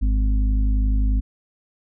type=harmonic tone; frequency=51.5 Hz; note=G#1; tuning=14 cents flat; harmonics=1 / 2 / 4 / 5; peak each=-16 / -33 / -34 / -31 dBFS; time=0.01-1.21 s; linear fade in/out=20 ms; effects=none